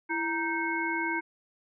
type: harmonic tone with a mistuned harmonic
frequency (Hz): 311.7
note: D#4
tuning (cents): +3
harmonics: 1 / 3 / 5 / 7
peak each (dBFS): -33 / -33 / -33 / -33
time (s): 0.09-1.21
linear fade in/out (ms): 20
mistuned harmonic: 1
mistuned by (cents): +110
effects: none